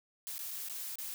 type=noise with dropouts; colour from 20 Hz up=blue; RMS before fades=-41 dBFS; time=0.27-1.14 s; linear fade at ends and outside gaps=0 ms; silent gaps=0.381-0.391 / 0.508-0.512 / 0.686-0.697 / 0.956-0.985 s; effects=none